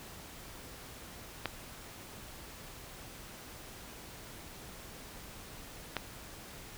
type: clicks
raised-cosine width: 0.3 ms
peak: -16 dBFS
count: 2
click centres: 1.457 / 5.967 s
effects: pink hiss -49 dBFS RMS until 6.77 s